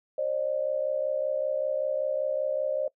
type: tone pair together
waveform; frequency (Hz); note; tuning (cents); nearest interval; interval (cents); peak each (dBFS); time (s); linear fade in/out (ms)
sine; 538 / 603.2; C5 / D5; +48 / +46; major second; 198; -28; 0.18-2.88; 5
effects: noise-tail reverb RT60 0.1 s tail -23 dB re dry